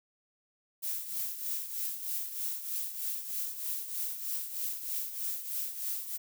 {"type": "noise with tremolo", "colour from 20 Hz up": "violet", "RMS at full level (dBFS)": -33, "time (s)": [0.82, 6.18], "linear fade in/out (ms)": 20, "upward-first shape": "triangle", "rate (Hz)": 3.2, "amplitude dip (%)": 70, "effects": []}